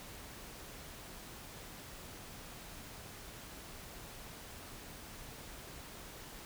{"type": "silence", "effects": ["pink hiss -50 dBFS RMS until 6.45 s"]}